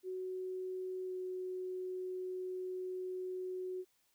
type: tone with pitch glide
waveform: sine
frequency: 371.4 to 369 Hz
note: F#4 to F#4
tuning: +7 to -5 cents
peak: -38 dBFS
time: 0.03-3.85 s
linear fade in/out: 50 ms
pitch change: -12 cents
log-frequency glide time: 1.06-1.12 s
effects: white hiss -75 dBFS RMS until 4.14 s